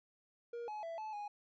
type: tone with pitch steps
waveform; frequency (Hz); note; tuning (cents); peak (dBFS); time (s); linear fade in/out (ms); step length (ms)
triangle; 472.4 / 848 / 664 / 866 / 827; A#4 / G#5 / E5 / A5 / G#5; +23 / +36 / +12 / -28 / -8; -39; 0.53-1.28; 5; 150
effects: resampled to 16000 Hz